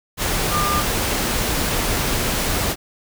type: tone in noise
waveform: sine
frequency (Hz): 1200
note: D6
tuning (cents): +37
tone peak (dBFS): -20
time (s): 0.5-0.84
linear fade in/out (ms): 50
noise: pink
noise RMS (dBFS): -21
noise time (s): 0.17-2.76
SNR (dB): -2
effects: none